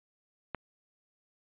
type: click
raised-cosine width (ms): 0.5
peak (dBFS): -19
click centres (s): 0.547
effects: resampled to 8000 Hz